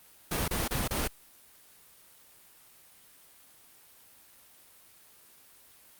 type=noise bursts; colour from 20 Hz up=pink; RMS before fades=-30 dBFS; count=4; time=0.31-1.077 s; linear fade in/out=5 ms; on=170 ms; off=29 ms; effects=white hiss -57 dBFS RMS until 5.99 s + Opus 32 kbps